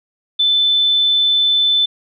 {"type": "tone", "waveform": "sine", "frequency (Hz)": 3520, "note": "A7", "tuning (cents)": 0, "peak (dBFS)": -11, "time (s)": [0.39, 1.86], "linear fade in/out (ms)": 10, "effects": []}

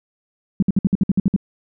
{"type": "tone bursts", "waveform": "sine", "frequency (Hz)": 193.2, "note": "G3", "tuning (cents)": -25, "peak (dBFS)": -11, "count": 10, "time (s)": [0.6, 1.363], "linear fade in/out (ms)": 2, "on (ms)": 25, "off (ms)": 57, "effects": []}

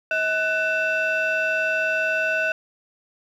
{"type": "tone cluster", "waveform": "sine", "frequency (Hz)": [639, 1494, 2668], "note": ["D#5", "F#6", "E7"], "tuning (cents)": [46, 16, 20], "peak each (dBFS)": [-24, -21, -25], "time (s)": [0.11, 2.52], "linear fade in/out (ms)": 2, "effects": ["tanh soft clip ceiling -15 dBFS", "9-bit"]}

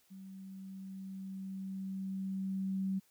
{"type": "tone with level ramp", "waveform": "sine", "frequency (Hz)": 191.7, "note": "G3", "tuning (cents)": -38, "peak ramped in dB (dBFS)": [-47, -31], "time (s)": [0.1, 3], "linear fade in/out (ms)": 20, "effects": ["white hiss -70 dBFS RMS until 3.1 s"]}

